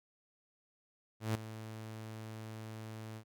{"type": "tone with ADSR envelope", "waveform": "sawtooth", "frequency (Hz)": 110, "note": "A2", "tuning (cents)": 0, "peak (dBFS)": -26, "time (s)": [1.2, 3.24], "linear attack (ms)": 150, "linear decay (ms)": 4, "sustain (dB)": -14, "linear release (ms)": 73, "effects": []}